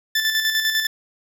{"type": "tone with tremolo", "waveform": "20% pulse", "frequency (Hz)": 1760, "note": "A6", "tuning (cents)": 0, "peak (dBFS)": -12, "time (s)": [0.15, 0.87], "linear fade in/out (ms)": 5, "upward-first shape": "square", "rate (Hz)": 10, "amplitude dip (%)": 45, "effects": []}